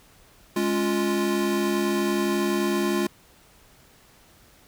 square chord, Db major, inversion second, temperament equal, 207.7 / 277.2 / 349.2 Hz, Ab3 / Db4 / F4, 0 / 0 / 0 cents, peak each -27 / -31 / -25 dBFS, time 0.56-3.07 s, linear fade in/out 5 ms, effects pink hiss -55 dBFS RMS until 4.67 s

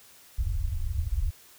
pink low-pass noise, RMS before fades -28 dBFS, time 0.38-1.31 s, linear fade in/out 5 ms, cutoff 100 Hz, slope 48 dB/octave, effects white hiss -54 dBFS RMS until 1.58 s

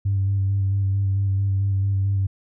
sine tone with vibrato, 98 Hz, G2, in tune, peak -17 dBFS, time 0.05-2.27 s, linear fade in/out 10 ms, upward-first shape square, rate 4.5 Hz, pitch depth 19 cents each way, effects tanh soft clip ceiling -14 dBFS

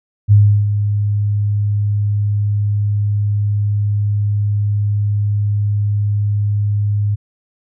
sine tone with ADSR envelope, 103.2 Hz, G#2, 10 cents flat, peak -4 dBFS, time 0.28-7.16 s, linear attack 37 ms, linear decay 340 ms, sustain -9 dB, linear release 19 ms, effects none

